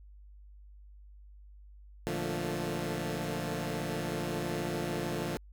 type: chord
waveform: 15% pulse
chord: Bb major seventh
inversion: none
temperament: equal with one note detuned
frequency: 116.54 / 148.28 / 174.61 / 220 Hz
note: Bb2 / D3 / F3 / A3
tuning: 0 / +17 / 0 / 0 cents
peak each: -34 / -31 / -30 / -35 dBFS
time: 2.07-5.37 s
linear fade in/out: 0 ms
effects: added 50 Hz sine -50 dBFS peak until 5.52 s